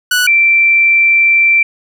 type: tone pair in turn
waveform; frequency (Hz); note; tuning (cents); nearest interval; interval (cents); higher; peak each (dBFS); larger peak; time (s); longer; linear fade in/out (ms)
sawtooth / sine; 1478 / 2346; F#6 / D7; -2 / -2; minor sixth; 800; second; -6; neither; 0.11-0.27 / 0.27-1.63; second; 5
effects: none